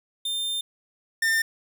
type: tone pair in turn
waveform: 45% pulse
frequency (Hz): 3600 / 1803.5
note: A7 / A6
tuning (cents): +39 / +42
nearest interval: octave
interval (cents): 1197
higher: first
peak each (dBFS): -26 / -20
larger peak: second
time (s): 0.25-0.61 / 1.22-1.42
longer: first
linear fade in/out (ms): 5
effects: none